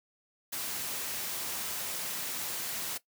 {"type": "noise", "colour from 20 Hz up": "white", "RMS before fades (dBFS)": -36, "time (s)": [0.52, 2.98], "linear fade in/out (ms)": 10, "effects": ["noise-tail reverb RT60 0.1 s tail -17 dB re dry", "high-pass 100 Hz 12 dB/octave"]}